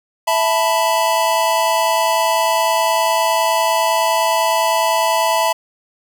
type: chord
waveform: square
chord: E suspended fourth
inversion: none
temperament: just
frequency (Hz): 659.3 / 879 / 988.9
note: E5 / A5 / B5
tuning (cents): 0 / -2 / +2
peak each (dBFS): -19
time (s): 0.27-5.53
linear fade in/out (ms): 10
effects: none